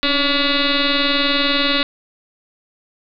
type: tone with frequency modulation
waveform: sine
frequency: 1999 Hz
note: B6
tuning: 20 cents sharp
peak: -14 dBFS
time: 0.03-1.83 s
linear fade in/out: 0 ms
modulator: 287 Hz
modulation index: 7.5
effects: none